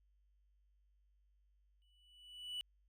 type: tone with exponential growth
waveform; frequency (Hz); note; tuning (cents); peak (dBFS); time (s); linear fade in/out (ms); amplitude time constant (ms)
triangle; 2960; F#7; 0; -37; 1.82-2.61; 0; 170
effects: added 50 Hz sine -70 dBFS peak until 2.88 s

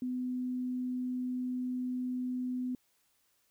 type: tone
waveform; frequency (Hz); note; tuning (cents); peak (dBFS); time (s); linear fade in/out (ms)
sine; 251.6; B3; +32; -32; 0.02-2.75; 2
effects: white hiss -73 dBFS RMS until 3.5 s

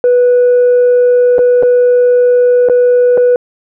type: tone with dropouts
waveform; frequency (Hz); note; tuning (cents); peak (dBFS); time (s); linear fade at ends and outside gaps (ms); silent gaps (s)
sine; 491.7; B4; -8; -3; 0.04-3.36; 1; 1.383-1.39 / 1.626-1.632 / 2.687-2.697 / 3.174-3.178
effects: tanh soft clip ceiling -3 dBFS

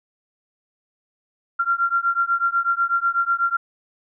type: beating tone pair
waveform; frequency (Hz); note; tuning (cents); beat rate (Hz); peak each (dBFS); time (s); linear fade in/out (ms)
sine; 1375 / 1383.1; F6 / F6; -27 / -17; 8.1; -21; 1.59-3.57; 10
effects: none

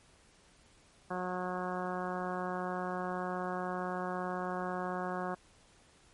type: harmonic tone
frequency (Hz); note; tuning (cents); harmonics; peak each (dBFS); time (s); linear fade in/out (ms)
181.8; F#3; -30; 1 / 2 / 3 / 4 / 5 / 6 / 7 / 8 / 9; -40 / -41 / -42 / -40 / -45 / -42 / -46 / -47 / -48; 1.1-5.35; 10
effects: pink hiss -63 dBFS RMS until 6.13 s + MP3 48 kbps

